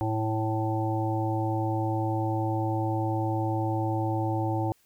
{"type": "harmonic tone", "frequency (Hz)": 110, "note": "A2", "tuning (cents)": 0, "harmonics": [1, 3, 5, 7, 8], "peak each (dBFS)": [-28, -30, -36, -33, -35], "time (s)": [0.01, 4.72], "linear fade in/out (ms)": 0, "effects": ["white hiss -65 dBFS RMS until 4.85 s"]}